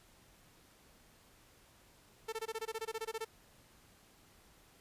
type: tone bursts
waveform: sawtooth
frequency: 445.7 Hz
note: A4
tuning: 22 cents sharp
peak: -33 dBFS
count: 15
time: 2.28-3.249 s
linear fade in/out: 10 ms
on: 45 ms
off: 21 ms
effects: pink hiss -64 dBFS RMS until 4.8 s + resampled to 32000 Hz